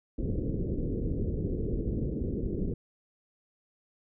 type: low-pass noise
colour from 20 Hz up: pink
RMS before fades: -31 dBFS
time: 0.18-2.74 s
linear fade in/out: 5 ms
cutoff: 470 Hz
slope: 48 dB/octave
effects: none